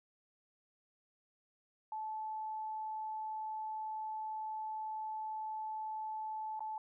sine tone with dropouts, 869 Hz, A5, 22 cents flat, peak -38 dBFS, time 1.92-6.78 s, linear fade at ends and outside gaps 2 ms, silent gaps 6.594-6.605 s, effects none

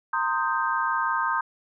sine chord, C minor seventh, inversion third, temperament equal with one note detuned, 921.1 / 1046.5 / 1244.5 / 1568 Hz, Bb5 / C6 / Eb6 / G6, -21 / 0 / 0 / 0 cents, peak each -28 dBFS, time 0.13-1.41 s, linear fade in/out 5 ms, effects none

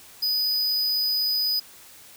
square tone, 4978 Hz, D#8, in tune, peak -22 dBFS, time 0.22-1.6 s, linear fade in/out 10 ms, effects white hiss -48 dBFS RMS until 2.16 s

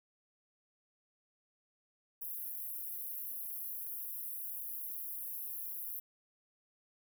pink high-pass noise, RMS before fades -42 dBFS, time 2.21-6 s, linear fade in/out 10 ms, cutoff 11000 Hz, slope 96 dB/octave, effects none

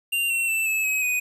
square tone with pitch steps, 2780 / 2720 / 2661 / 2603 / 2546 / 2491 Hz, F7 / F7 / E7 / E7 / D#7 / D#7, -9 / -46 / +16 / -22 / +39 / +1 cents, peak -22 dBFS, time 0.12-1.2 s, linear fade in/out 10 ms, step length 180 ms, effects 9-bit

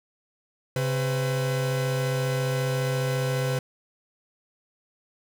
45% pulse tone pair together, 134.6 / 503.8 Hz, C3 / B4, +49 / +34 cents, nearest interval octave + major seventh, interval 2285 cents, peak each -25 / -29 dBFS, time 0.76-3.59 s, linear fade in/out 2 ms, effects none

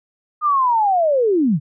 sine linear sweep, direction down, 1236 to 128 Hz, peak -13 dBFS, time 0.41-1.6 s, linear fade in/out 50 ms, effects none

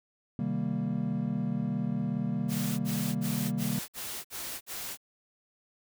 triangle chord, C minor seventh, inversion none, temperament equal, 130.81 / 155.56 / 196 / 233.1 Hz, C3 / Eb3 / G3 / Bb3, 0 / 0 / 0 / 0 cents, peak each -34 / -33 / -31 / -31 dBFS, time 0.39-3.79 s, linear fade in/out 2 ms
white noise bursts, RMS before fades -38 dBFS, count 7, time 2.48-4.974 s, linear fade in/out 50 ms, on 310 ms, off 54 ms
effects none

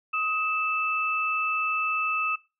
sine tone pair together, 1262.6 / 2637 Hz, D#6 / E7, +25 / 0 cents, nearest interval octave + minor second, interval 1275 cents, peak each -27 dBFS, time 0.13-2.36 s, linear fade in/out 10 ms, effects noise-tail reverb RT60 0.3 s tail -21 dB re dry

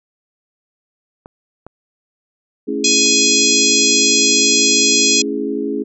clicks, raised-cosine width 1 ms, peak -22 / -20 / -24 dBFS, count 3, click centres 1.259 / 1.666 / 3.061 s
sine chord, A major seventh, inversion none, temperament equal, 220 / 277.2 / 329.6 / 415.3 Hz, A3 / C#4 / E4 / G#4, 0 / 0 / 0 / 0 cents, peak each -26 / -22 / -25 / -22 dBFS, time 2.67-5.84 s, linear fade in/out 20 ms
harmonic tone, 835 Hz, G#5, 9 cents sharp, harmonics 3 / 4 / 5 / 6 / 7 / 8 / 9, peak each -19 / -19 / -19 / -19 / -19 / -19 / -19 dBFS, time 2.84-5.22 s, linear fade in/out 5 ms
effects none

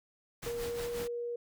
pink noise with tremolo, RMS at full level -41 dBFS, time 0.42-1.08 s, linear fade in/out 10 ms, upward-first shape sine, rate 5.6 Hz, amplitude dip 60%
sine tone with pitch glide, 472.6 to 476.4 Hz, A#4 to A#4, +24 to +38 cents, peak -34 dBFS, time 0.46-1.36 s, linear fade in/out 5 ms, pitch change +14 cents, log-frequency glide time 0.61-0.91 s
effects none

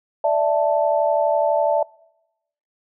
sine chord, D suspended second, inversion none, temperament equal, 587.3 / 659.3 / 880 Hz, D5 / E5 / A5, 0 / 0 / 0 cents, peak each -19 / -19 / -22 dBFS, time 0.24-1.83 s, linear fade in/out 5 ms, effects noise-tail reverb RT60 0.9 s tail -25 dB re dry

